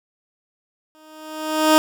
15% pulse tone with exponential growth, 311.1 Hz, D#4, in tune, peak -3 dBFS, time 0.95-1.78 s, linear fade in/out 0 ms, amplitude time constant 180 ms, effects none

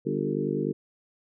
harmonic tone with a mistuned harmonic, 50 Hz, G1, 35 cents sharp, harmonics 3 / 4 / 5 / 6 / 7 / 8 / 9, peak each -33 / -33 / -33 / -33 / -33 / -33 / -33 dBFS, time 0.05-0.73 s, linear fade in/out 20 ms, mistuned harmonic 7, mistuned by +32 cents, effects none

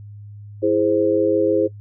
sine chord, E augmented, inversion none, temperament equal, 329.6 / 415.3 / 523.3 Hz, E4 / G#4 / B#4, 0 / 0 / 0 cents, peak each -19 dBFS, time 0.62-1.68 s, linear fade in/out 20 ms, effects noise-tail reverb RT60 0.1 s tail -19 dB re dry + added 103 Hz sine -35 dBFS peak until 1.8 s

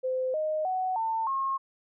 sine tone with pitch steps, 515 / 619.6 / 745.3 / 896.7 / 1078.7 Hz, C5 / D#5 / F#5 / A5 / C#6, -28 / -7 / +12 / +33 / -48 cents, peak -26 dBFS, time 0.03-1.58 s, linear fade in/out 20 ms, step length 310 ms, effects none

